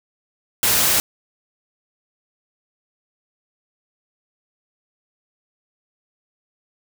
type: noise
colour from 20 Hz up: white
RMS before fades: -17 dBFS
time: 0.63-1 s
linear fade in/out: 0 ms
effects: none